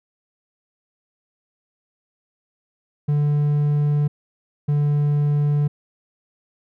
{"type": "tone pair in turn", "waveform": "triangle", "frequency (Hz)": [146.83, 146.31], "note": ["D3", "D3"], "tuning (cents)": [0, -6], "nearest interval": "unison", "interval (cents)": 6, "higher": "first", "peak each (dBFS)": -14, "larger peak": "neither", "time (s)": [[3.08, 4.08], [4.68, 5.68]], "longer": "neither", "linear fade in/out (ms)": 10, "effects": []}